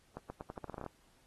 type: accelerating click train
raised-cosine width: 1 ms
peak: -28 dBFS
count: 12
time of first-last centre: 0.17-0.863 s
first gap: 130 ms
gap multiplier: 0.84
effects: pink hiss -69 dBFS RMS until 1.26 s + AAC 32 kbps